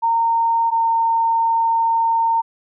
sine tone pair in turn, 919 / 913.7 Hz, A#5 / A#5, -25 / -35 cents, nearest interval unison, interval 10 cents, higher first, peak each -14 dBFS, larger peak neither, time 0.02-0.71 / 0.71-2.42 s, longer second, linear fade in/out 20 ms, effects none

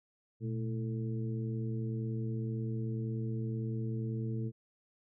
harmonic tone with a mistuned harmonic, 110.5 Hz, A2, 8 cents sharp, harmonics 1 / 2 / 3 / 4, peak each -34 / -40 / -44 / -46 dBFS, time 0.4-4.52 s, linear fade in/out 50 ms, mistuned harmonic 1, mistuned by +130 cents, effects none

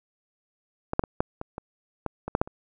clicks, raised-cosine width 1 ms, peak -13 / -6 / -15 / -8 / -19 / -20 / -14 / -18 / -7 / -7 / -26 dBFS, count 11, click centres 0.934 / 0.994 / 1.038 / 1.205 / 1.414 / 1.581 / 2.063 / 2.28 / 2.351 / 2.415 / 2.475 s, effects none

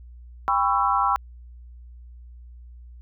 sine chord, C# half-diminished seventh, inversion second, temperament just, 798.3 / 997.9 / 1108.7 / 1330.5 Hz, G5 / B5 / C#6 / E6, +31 / +18 / 0 / +16 cents, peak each -24 dBFS, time 0.48-1.16 s, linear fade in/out 0 ms, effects added 60 Hz sine -41 dBFS peak until 3.01 s

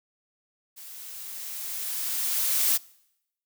blue noise with level ramp, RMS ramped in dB -44 to -22 dBFS, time 0.76-2.78 s, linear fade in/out 20 ms, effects noise-tail reverb RT60 0.8 s tail -23 dB re dry

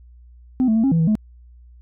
sine tone with pitch steps, 256.4 / 220.1 / 224.5 / 271.1 / 165.2 / 161.6 / 214.4 Hz, C4 / A3 / A3 / C#4 / E3 / E3 / A3, -35 / +1 / +35 / -38 / +4 / -34 / -45 cents, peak -12 dBFS, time 0.6-1.153 s, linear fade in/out 0 ms, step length 79 ms, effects tanh soft clip ceiling -12 dBFS + added 60 Hz sine -43 dBFS peak until 1.81 s

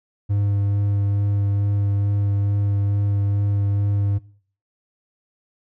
triangle tone with vibrato, 101 Hz, G#2, 48 cents flat, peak -15 dBFS, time 0.29-4.19 s, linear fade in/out 20 ms, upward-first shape sine, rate 2.3 Hz, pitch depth 10 cents each way, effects noise-tail reverb RT60 0.5 s tail -21 dB re dry

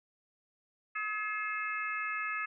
harmonic tone with a mistuned harmonic, 425.4 Hz, G#4, 42 cents sharp, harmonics 3 / 4 / 5 / 6, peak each -37 / -38 / -39 / -40 dBFS, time 0.95-2.46 s, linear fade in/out 10 ms, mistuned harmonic 6, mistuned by +33 cents, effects none

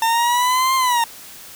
40% pulse linear two-way sweep, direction up then down, 900 to 1059 to 915 Hz, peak -14 dBFS, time 0.02-1.04 s, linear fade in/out 2 ms, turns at 0.75 s, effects white hiss -39 dBFS RMS until 1.55 s

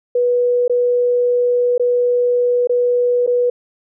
sine tone with dropouts, 488.8 Hz, B4, 18 cents flat, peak -12 dBFS, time 0.15-3.5 s, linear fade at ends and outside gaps 5 ms, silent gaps 0.68-0.696 / 1.78-1.796 / 2.673-2.694 / 3.265-3.274 s, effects none

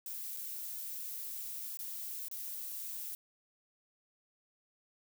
violet noise with dropouts, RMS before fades -42 dBFS, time 0.06-3.15 s, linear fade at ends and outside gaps 1 ms, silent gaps 0.366-0.37 / 1.772-1.79 / 2.284-2.313 s, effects none

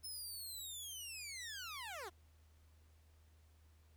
15% pulse linear sweep, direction down, 5274 to 325.7 Hz, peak -39 dBFS, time 0.03-2.1 s, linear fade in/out 20 ms, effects added 78 Hz sine -64 dBFS peak until 3.96 s + pink hiss -75 dBFS RMS until 3.96 s

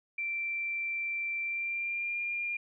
sine tone with pitch glide, 2349 to 2403 Hz, D7 to D7, 0 to +39 cents, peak -31 dBFS, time 0.18-2.57 s, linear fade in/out 5 ms, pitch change +39 cents, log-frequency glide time 1.42-2.15 s, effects none

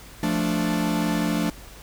45% pulse chord, D minor, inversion first, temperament equal, 174.61 / 220 / 293.7 Hz, F3 / A3 / D4, 0 / 0 / 0 cents, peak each -26 dBFS, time 0.23-1.5 s, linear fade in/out 2 ms, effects added 50 Hz sine -44 dBFS peak until 1.82 s + pink hiss -45 dBFS RMS until 1.82 s

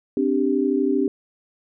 sine chord, C suspended second, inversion none, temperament just, 261.6 / 294.3 / 392.4 Hz, C4 / D4 / G4, 0 / +4 / +2 cents, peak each -22 dBFS, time 0.17-1.08 s, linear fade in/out 2 ms, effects none

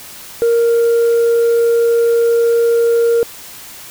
sine tone, 466.2 Hz, A#4, in tune, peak -7 dBFS, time 0.42-3.23 s, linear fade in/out 0 ms, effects tanh soft clip ceiling -8 dBFS + white hiss -34 dBFS RMS until 3.9 s

